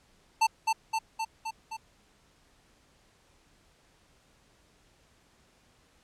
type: tone with echo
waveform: square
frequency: 890 Hz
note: A5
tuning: 20 cents sharp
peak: -21 dBFS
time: 0.41-0.47 s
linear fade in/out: 10 ms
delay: 260 ms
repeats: 5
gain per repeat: -3 dB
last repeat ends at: 1.77 s
effects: pink hiss -64 dBFS RMS until 6.03 s + low-pass 9000 Hz 12 dB/octave